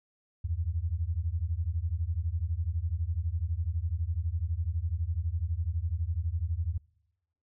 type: beating tone pair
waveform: sine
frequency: 77.78 / 89.78 Hz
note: D#2 / F2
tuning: 0 / +48 cents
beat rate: 12 Hz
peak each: -31 dBFS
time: 0.44-6.78 s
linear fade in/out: 10 ms
effects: noise-tail reverb RT60 1.0 s tail -25 dB re dry